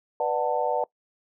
sine chord, B minor seventh, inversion none, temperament just, 493.9 / 592.7 / 740.8 / 889 Hz, B4 / D5 / F#5 / A5, 0 / +16 / +2 / +18 cents, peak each -28 dBFS, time 0.2-0.84 s, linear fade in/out 2 ms, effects noise-tail reverb RT60 0.1 s tail -22 dB re dry

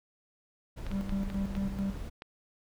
brown noise, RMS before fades -38 dBFS, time 0.76-2.1 s, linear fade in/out 20 ms
clicks, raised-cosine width 0.3 ms, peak -27 dBFS, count 6, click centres 0.866 / 0.915 / 1.094 / 1.301 / 1.552 / 2.221 s
triangle tone with tremolo, 196 Hz, G3, in tune, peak -27 dBFS, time 0.9-1.96 s, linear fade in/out 50 ms, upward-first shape square, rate 4.5 Hz, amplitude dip 65%
effects none

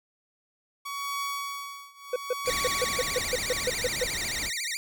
sawtooth tone with tremolo, 1126 Hz, C#6, 27 cents sharp, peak -25 dBFS, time 0.85-3.64 s, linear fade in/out 10 ms, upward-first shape triangle, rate 0.69 Hz, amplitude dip 95%
triangle tone bursts, 501 Hz, B4, 25 cents sharp, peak -21 dBFS, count 12, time 2.13-4.042 s, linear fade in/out 5 ms, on 31 ms, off 140 ms
pink noise, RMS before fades -38 dBFS, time 2.44-4.51 s, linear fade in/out 50 ms
15% pulse tone with vibrato, 2093 Hz, C7, in tune, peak -23 dBFS, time 2.46-4.77 s, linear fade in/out 0 ms, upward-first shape sine, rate 14 Hz, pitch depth 240 cents each way
effects none

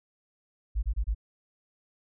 sine tone bursts, 53 Hz, G#1, 36 cents sharp, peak -24 dBFS, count 4, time 0.75-1.148 s, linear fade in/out 20 ms, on 80 ms, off 26 ms, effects none

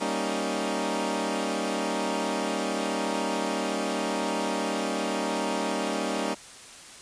15% pulse chord, Eb dominant seventh, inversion first, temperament equal, 196 / 233.1 / 277.2 / 311.1 Hz, G3 / Bb3 / Db4 / Eb4, 0 / 0 / 0 / 0 cents, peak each -26 dBFS, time 0-6.35 s, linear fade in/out 20 ms, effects white hiss -46 dBFS RMS until 7.01 s + resampled to 22050 Hz

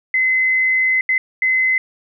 sine tone bursts at uneven times, 2045 Hz, C7, 40 cents flat, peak -13 dBFS, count 3, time 0.14-1.01 / 1.09-1.18 / 1.42-1.78 s, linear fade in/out 2 ms, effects none

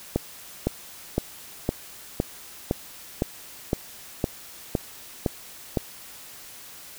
click train, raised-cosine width 2 ms, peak -8 dBFS, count 12, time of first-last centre 0.16-5.772 s, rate 1.96 Hz, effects white hiss -44 dBFS RMS until 6.98 s

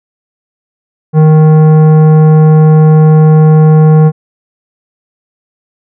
sine tone with tanh clipping, 155.56 Hz, D#3, in tune, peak -3 dBFS, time 1.13-4.12 s, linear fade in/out 50 ms, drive 13 dB, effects none

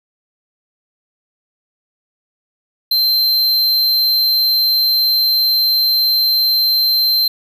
square tone, 4121 Hz, C8, 27 cents flat, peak -12 dBFS, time 2.91-7.28 s, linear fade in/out 5 ms, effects none

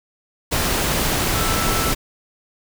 sine tone in noise, 1325 Hz, E6, 9 cents sharp, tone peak -26 dBFS, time 1.34-1.93 s, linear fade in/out 20 ms, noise pink, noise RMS -20 dBFS, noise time 0.51-1.95 s, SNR -9 dB, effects none

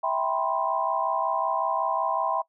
sine chord, C major seventh, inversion first, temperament just, 654.1 / 784.9 / 981.1 / 1046.5 Hz, E5 / G5 / B5 / C6, -14 / +2 / -12 / 0 cents, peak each -29 dBFS, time 0.03-2.42 s, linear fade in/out 10 ms, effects noise-tail reverb RT60 0.1 s tail -21 dB re dry

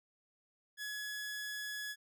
sawtooth tone, 1690 Hz, G#6, 30 cents sharp, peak -36 dBFS, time 0.77-1.96 s, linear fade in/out 50 ms, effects none

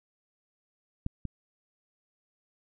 clicks, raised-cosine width 5 ms, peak -18 / -22 dBFS, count 2, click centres 1.064 / 1.253 s, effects none

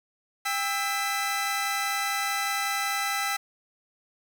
sawtooth tone cluster, 797 / 1313 / 2005 Hz, G5 / E6 / B6, +28 / -7 / +26 cents, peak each -27 dBFS, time 0.45-3.37 s, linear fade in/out 10 ms, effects 8-bit

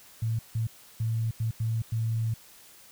sine tone bursts at uneven times, 112.9 Hz, A2, 45 cents sharp, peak -25 dBFS, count 6, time 0.22-0.39 / 0.55-0.67 / 1-1.31 / 1.4-1.51 / 1.6-1.82 / 1.92-2.34 s, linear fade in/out 5 ms, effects white hiss -53 dBFS RMS until 2.91 s

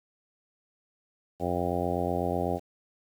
harmonic tone, 88.1 Hz, F2, 16 cents sharp, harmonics 1 / 2 / 3 / 4 / 5 / 6 / 7 / 8 / 9, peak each -35 / -35 / -35 / -35 / -35 / -35 / -35 / -35 / -35 dBFS, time 1.39-2.6 s, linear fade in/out 50 ms, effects 9-bit

